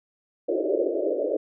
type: band-pass noise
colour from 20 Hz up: pink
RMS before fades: -25 dBFS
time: 0.48-1.37 s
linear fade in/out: 10 ms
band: 310 to 620 Hz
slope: 96 dB/octave
effects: none